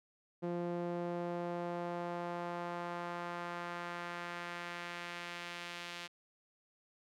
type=tone with band-pass filter sweep; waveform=sawtooth; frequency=173.7 Hz; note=F3; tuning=9 cents flat; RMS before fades=-41 dBFS; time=0.42-6.08 s; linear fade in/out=20 ms; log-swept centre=400 to 3100 Hz; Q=1.1; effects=none